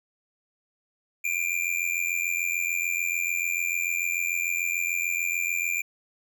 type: tone with amplitude modulation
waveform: square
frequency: 2384 Hz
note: D7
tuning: 25 cents sharp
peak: -22 dBFS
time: 1.24-5.82 s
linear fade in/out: 10 ms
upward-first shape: sine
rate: 86.8 Hz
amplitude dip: 85%
effects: none